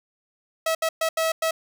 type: tone bursts at uneven times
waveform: sawtooth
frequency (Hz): 647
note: E5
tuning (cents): -32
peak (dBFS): -17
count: 5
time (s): 0.66-0.75 / 0.82-0.89 / 1.01-1.09 / 1.17-1.32 / 1.42-1.51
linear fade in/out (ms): 5
effects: none